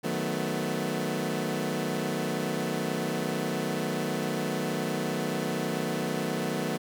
20% pulse chord, B dominant seventh, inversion first, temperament equal with one note detuned, 155.56 / 185 / 220 / 249.1 Hz, D#3 / F#3 / A3 / B3, 0 / 0 / 0 / +15 cents, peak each -29 dBFS, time 0.03-6.78 s, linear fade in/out 20 ms, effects none

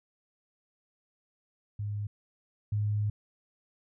sine tone pair in turn, 103.5 / 104.64 Hz, G#2 / G#2, -5 / +14 cents, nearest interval unison, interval 19 cents, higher second, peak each -31 / -26 dBFS, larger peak second, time 1.79-2.07 / 2.72-3.1 s, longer second, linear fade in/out 5 ms, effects none

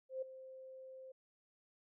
sine tone with ADSR envelope, 523.3 Hz, C5, in tune, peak -36 dBFS, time 0.09-1.12 s, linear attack 130 ms, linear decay 8 ms, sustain -14 dB, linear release 7 ms, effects none

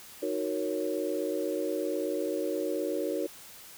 sine chord, D# minor seventh, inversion none, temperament equal, 311.1 / 370 / 466.2 / 554.4 Hz, D#4 / F#4 / A#4 / C#5, 0 / 0 / 0 / 0 cents, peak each -34 dBFS, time 0.22-3.27 s, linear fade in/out 10 ms, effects white hiss -49 dBFS RMS until 3.77 s

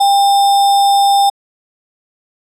sine tone with sample-and-hold, 798 Hz, G5, 31 cents sharp, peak -7 dBFS, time 0-1.3 s, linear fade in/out 10 ms, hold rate 4410 Hz, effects low-pass 10000 Hz 12 dB/octave

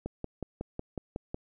click train, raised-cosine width 2 ms, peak -21 dBFS, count 8, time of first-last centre 0.06-1.344 s, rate 5.45 Hz, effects none

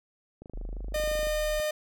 click train, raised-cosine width 2 ms, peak -31 dBFS, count 23, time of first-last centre 0.42-1.269 s, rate 25.9 Hz
sine linear two-way sweep, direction up then down, 35.56 to 47.85 to 35.56 Hz, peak -33 dBFS, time 0.54-1.6 s, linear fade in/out 0 ms, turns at 0.91 s
45% pulse tone, 609 Hz, D#5, 37 cents flat, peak -27 dBFS, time 0.94-1.71 s, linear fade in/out 5 ms
effects none

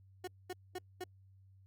30% pulse tone bursts, 365 Hz, F#4, 24 cents flat, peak -37 dBFS, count 4, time 0.24-1.04 s, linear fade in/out 5 ms, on 35 ms, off 220 ms, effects added 96 Hz sine -59 dBFS peak until 1.66 s + Opus 48 kbps

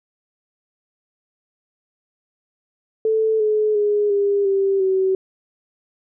sine tone with pitch steps, 440 / 427.2 / 414.8 / 402.8 / 391.1 / 379.7 Hz, A4 / G#4 / G#4 / G4 / G4 / F#4, 0 / +49 / -2 / +47 / -4 / +45 cents, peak -15 dBFS, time 3.05-5.15 s, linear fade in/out 2 ms, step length 350 ms, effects none

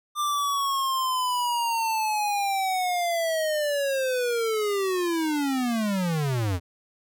square linear sweep, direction down, 1194 to 82.41 Hz, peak -24 dBFS, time 0.15-6.6 s, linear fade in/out 50 ms, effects none

